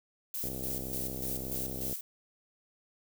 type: noise with tremolo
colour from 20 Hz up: violet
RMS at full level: -36 dBFS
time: 0.34-2.01 s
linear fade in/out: 2 ms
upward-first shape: square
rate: 3.4 Hz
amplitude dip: 50%
type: click train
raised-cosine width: 2 ms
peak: -27 dBFS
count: 98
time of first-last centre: 0.44-1.928 s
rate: 65.2 Hz
effects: none